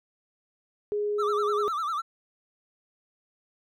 sine tone, 415.3 Hz, G#4, in tune, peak -25 dBFS, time 0.92-1.68 s, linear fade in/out 0 ms
triangle tone with vibrato, 1249 Hz, D#6, 6 cents sharp, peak -25 dBFS, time 1.18-2.02 s, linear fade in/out 20 ms, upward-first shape sine, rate 10 Hz, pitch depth 140 cents each way
effects none

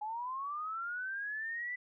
sine linear sweep, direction up, 830.6 to 1996 Hz, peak -36 dBFS, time 0.01-1.76 s, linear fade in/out 10 ms, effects none

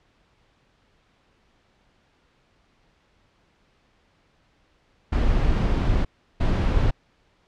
brown noise bursts at uneven times, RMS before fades -20 dBFS, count 2, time 5.12-6.05 / 6.4-6.91 s, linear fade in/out 10 ms, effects pink hiss -63 dBFS RMS until 7.47 s + low-pass 4000 Hz 12 dB/octave

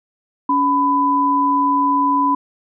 sine tone pair together, 282 / 999 Hz, C#4 / B5, +30 / +20 cents, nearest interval octave + minor seventh, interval 2190 cents, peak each -19 / -14 dBFS, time 0.49-2.35 s, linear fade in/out 5 ms, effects none

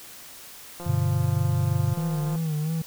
click train, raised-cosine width 1 ms, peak -25 dBFS, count 272, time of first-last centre 0.8-2.357 s, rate 174 Hz
sine chord, G major, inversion none, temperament equal, 98 / 123.47 / 146.83 Hz, G2 / B2 / D3, 0 / 0 / 0 cents, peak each -25 dBFS, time 0.86-1.94 s, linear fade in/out 10 ms
triangle tone with vibrato, 156.8 Hz, D#3, 14 cents sharp, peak -22 dBFS, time 1.97-2.82 s, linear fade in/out 5 ms, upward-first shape sine, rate 2.9 Hz, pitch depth 74 cents each way
effects white hiss -44 dBFS RMS until 2.86 s

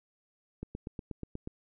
click train, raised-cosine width 3 ms, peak -25 dBFS, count 8, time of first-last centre 0.63-1.474 s, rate 8.29 Hz, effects none

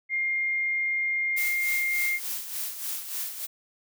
sine tone, 2118 Hz, C7, 21 cents sharp, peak -24 dBFS, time 0.09-2.2 s, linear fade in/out 50 ms
blue noise with tremolo, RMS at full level -31 dBFS, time 1.36-3.47 s, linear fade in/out 20 ms, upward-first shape sine, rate 3.4 Hz, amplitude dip 60%
effects none

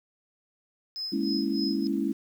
sine tone with tremolo, 5100 Hz, D#8, 42 cents sharp, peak -30 dBFS, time 0.96-1.87 s, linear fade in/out 0 ms, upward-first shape sine, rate 3.3 Hz, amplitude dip 90%
sine chord, A# half-diminished seventh, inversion third, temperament equal, 207.7 / 233.1 / 277.2 / 329.6 Hz, G#3 / A#3 / C#4 / E4, 0 / 0 / 0 / 0 cents, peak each -30 / -35 / -29 / -30 dBFS, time 1.12-2.13 s, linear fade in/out 10 ms
effects 9-bit

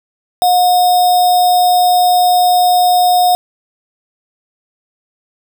sine tone with sample-and-hold, 720 Hz, F#5, 47 cents flat, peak -7 dBFS, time 0.42-3.35 s, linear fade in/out 0 ms, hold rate 4410 Hz, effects none

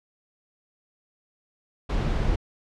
brown noise, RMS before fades -24 dBFS, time 1.89-2.36 s, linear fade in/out 10 ms, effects low-pass 5000 Hz 12 dB/octave

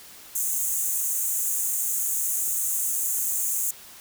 pink high-pass noise, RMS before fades -26 dBFS, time 0.35-3.71 s, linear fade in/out 5 ms, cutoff 6400 Hz, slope 96 dB/octave, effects white hiss -46 dBFS RMS until 4 s

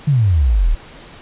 sine exponential sweep, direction down, 155.2 to 34.28 Hz, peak -10 dBFS, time 0.07-0.75 s, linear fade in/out 10 ms, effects pink hiss -39 dBFS RMS until 1.21 s + resampled to 8000 Hz

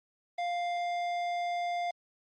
sine tone with tanh clipping, 700 Hz, F5, 4 cents sharp, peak -32 dBFS, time 0.38-1.91 s, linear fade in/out 5 ms, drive 13 dB, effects Opus 24 kbps

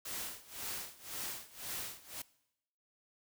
white noise with tremolo, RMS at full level -40 dBFS, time 0.05-2.22 s, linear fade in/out 5 ms, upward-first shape sine, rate 1.9 Hz, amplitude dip 90%, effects noise-tail reverb RT60 0.8 s tail -20 dB re dry

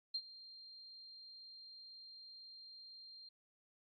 sine tone with ADSR envelope, 4186 Hz, C8, in tune, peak -35 dBFS, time 0.14-3.29 s, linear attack 9 ms, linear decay 60 ms, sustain -18 dB, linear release 6 ms, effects AAC 32 kbps

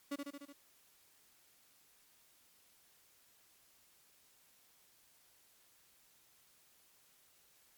35% pulse tone with echo, 283.8 Hz, C#4, 41 cents sharp, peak -35 dBFS, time 0.11-0.16 s, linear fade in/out 10 ms, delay 74 ms, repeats 5, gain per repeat -3 dB, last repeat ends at 0.53 s, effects white hiss -68 dBFS RMS until 7.77 s + MP3 96 kbps

